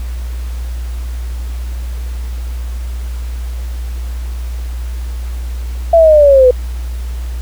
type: linear sweep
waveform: sine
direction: down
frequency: 677 to 492.7 Hz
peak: -3 dBFS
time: 5.93-6.51 s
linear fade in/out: 5 ms
effects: added 60 Hz sine -18 dBFS peak until 7.41 s + pink hiss -38 dBFS RMS until 7.41 s